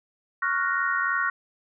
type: chord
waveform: sine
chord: Gb major seventh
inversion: second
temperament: equal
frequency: 1108.7 / 1396.9 / 1480 / 1864.7 Hz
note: Db6 / F6 / Gb6 / Bb6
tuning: 0 / 0 / 0 / 0 cents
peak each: -28 dBFS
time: 0.42-1.3 s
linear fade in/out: 5 ms
effects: none